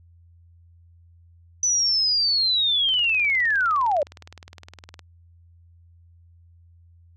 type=linear sweep; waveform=sine; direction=down; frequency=6030 to 547 Hz; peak=-18 dBFS; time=1.63-4.03 s; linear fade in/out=2 ms
type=click train; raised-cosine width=0.2 ms; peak=-24 dBFS; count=42; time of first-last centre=2.89-4.993 s; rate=19.5 Hz
effects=added 85 Hz sine -50 dBFS peak until 7.16 s